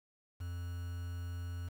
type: tone with quantisation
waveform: triangle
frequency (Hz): 87.31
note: F2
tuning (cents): 0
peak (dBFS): -36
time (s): 0.4-1.69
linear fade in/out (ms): 10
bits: 9
effects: none